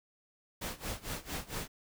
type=noise with tremolo; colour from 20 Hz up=pink; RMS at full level=-37 dBFS; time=0.61-1.68 s; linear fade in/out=10 ms; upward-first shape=sine; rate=4.4 Hz; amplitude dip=90%; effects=none